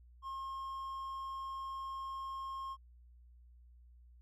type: tone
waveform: triangle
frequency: 1073 Hz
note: C6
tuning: 43 cents sharp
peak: -38 dBFS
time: 0.22-2.77 s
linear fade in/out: 50 ms
effects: added 60 Hz sine -57 dBFS peak until 4.21 s